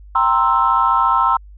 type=chord; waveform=sine; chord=C dominant seventh; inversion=second; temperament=equal; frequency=784 / 932.3 / 1046.5 / 1318.5 Hz; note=G5 / Bb5 / C6 / E6; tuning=0 / 0 / 0 / 0 cents; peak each=-22 / -17 / -16 / -16 dBFS; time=0.15-1.37 s; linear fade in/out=5 ms; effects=tanh soft clip ceiling -2 dBFS + added 50 Hz sine -37 dBFS peak until 1.57 s